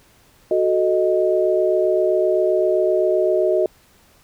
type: chord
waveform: sine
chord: D# diminished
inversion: first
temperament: equal with one note detuned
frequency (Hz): 370 / 437.7 / 622.3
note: F#4 / A4 / D#5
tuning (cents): 0 / -9 / 0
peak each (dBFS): -18 / -23 / -18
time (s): 0.51-3.66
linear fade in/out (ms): 2
effects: pink hiss -54 dBFS RMS until 4.23 s